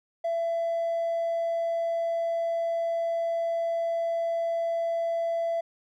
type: tone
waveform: triangle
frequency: 670 Hz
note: E5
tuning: 28 cents sharp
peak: -22 dBFS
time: 0.24-5.61 s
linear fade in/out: 10 ms
effects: tanh soft clip ceiling -21 dBFS